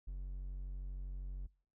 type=tone; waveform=triangle; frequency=46.31 Hz; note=F#1; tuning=2 cents sharp; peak=-38 dBFS; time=0.07-1.47 s; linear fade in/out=10 ms; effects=noise-tail reverb RT60 0.5 s tail -25 dB re dry